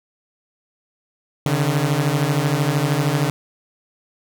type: beating tone pair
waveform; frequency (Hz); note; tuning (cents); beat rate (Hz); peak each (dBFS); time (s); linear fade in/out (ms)
sawtooth; 138.59 / 151.59; C#3 / D#3; 0 / -45; 13; -16; 1.46-3.3; 0
effects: none